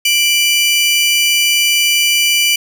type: tone pair together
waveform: sawtooth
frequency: 2352 / 2963 Hz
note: D7 / F#7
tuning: +2 / +2 cents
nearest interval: major third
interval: 400 cents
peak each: -10 dBFS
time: 0.05-2.56 s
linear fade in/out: 5 ms
effects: none